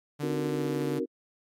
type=tone with pitch glide; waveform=sawtooth; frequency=146.83 to 144.31 Hz; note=D3 to D3; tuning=0 to -30 cents; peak=-29 dBFS; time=0.19-1 s; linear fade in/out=20 ms; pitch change=-30 cents; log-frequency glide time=0.54-0.63 s
type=chord; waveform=sine; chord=C half-diminished seventh; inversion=none; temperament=equal with one note detuned; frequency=261.6 / 307.2 / 370 / 466.2 Hz; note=C4 / Eb4 / Gb4 / Bb4; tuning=0 / -22 / 0 / 0 cents; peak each=-34 dBFS; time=0.22-1.06 s; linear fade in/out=20 ms
effects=AAC 64 kbps